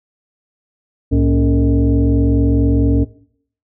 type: tone with frequency modulation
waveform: sine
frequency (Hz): 108.7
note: A2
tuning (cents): -21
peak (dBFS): -10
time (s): 1.11-3.05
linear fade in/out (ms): 20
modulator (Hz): 173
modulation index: 1.5
effects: noise-tail reverb RT60 0.6 s tail -19 dB re dry